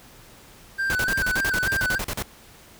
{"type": "tone with vibrato", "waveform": "triangle", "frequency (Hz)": 1538, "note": "G6", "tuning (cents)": -33, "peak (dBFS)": -20, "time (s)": [0.78, 1.99], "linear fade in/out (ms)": 20, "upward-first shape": "square", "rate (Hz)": 3.4, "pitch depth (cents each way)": 47}
{"type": "noise bursts", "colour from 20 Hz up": "pink", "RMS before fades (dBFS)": -28, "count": 15, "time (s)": [0.9, 2.224], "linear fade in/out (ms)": 0, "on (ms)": 50, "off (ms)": 41}
{"effects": ["pink hiss -49 dBFS RMS until 2.79 s"]}